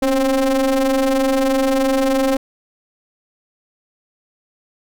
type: ring-modulated tone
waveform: square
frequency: 130.81 Hz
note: C3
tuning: in tune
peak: -12 dBFS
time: 0.02-2.37 s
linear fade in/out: 5 ms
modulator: 404 Hz
effects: none